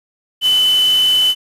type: tone in noise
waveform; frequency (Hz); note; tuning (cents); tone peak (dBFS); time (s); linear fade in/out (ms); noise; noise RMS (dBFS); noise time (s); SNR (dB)
sine; 3015; F#7; +32; -10; 0.41-1.35; 50; white; -27; 0.41-1.35; +14
effects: resampled to 32000 Hz